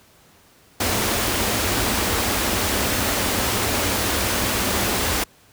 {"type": "band-stop noise", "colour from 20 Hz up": "pink", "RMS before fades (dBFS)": -21, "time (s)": [0.8, 5.24], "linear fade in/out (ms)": 5, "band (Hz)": [120, 180], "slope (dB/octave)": 96, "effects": ["pink hiss -53 dBFS RMS until 5.52 s", "high-pass 60 Hz 12 dB/octave"]}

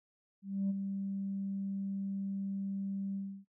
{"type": "tone with ADSR envelope", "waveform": "sine", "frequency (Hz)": 196, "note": "G3", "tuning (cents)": 0, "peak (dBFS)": -27, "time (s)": [0.42, 3.45], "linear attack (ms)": 280, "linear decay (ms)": 23, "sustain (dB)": -7, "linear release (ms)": 300, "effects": ["noise-tail reverb RT60 0.1 s tail -21 dB re dry", "tanh soft clip ceiling -27 dBFS"]}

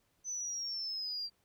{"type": "linear sweep", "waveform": "sine", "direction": "down", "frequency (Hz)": [6090, 4699], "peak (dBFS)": -35, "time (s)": [0.24, 1.3], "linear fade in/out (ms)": 50, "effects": ["tanh soft clip ceiling -31 dBFS", "pink hiss -75 dBFS RMS until 1.44 s"]}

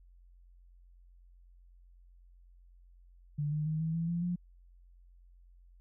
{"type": "tone with pitch steps", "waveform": "sine", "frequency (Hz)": [147.2, 151.69, 156.31, 161.08, 165.99, 171.05, 176.27], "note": ["D3", "D#3", "D#3", "E3", "E3", "F3", "F3"], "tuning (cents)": [4, -44, 8, -40, 12, -36, 16], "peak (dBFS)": -30, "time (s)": [3.38, 4.36], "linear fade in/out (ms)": 10, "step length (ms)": 140, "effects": ["added 44 Hz sine -56 dBFS peak until 5.8 s"]}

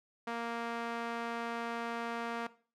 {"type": "tone with band-pass filter", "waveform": "sawtooth", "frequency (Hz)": 233.1, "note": "A#3", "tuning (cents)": 0, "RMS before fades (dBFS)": -38, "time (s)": [0.27, 2.47], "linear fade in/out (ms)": 5, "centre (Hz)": 1100, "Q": 0.78, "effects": ["noise-tail reverb RT60 0.4 s tail -17 dB re dry"]}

